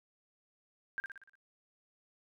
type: tone with echo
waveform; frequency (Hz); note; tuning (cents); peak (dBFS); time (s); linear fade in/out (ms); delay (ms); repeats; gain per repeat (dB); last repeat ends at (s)
sine; 1592; G6; +26; -33; 0.98-1; 0; 59; 6; -5; 1.354
effects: none